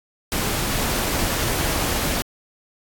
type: noise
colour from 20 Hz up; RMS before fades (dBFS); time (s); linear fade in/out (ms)
pink; -23; 0.32-2.22; 0
effects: AAC 64 kbps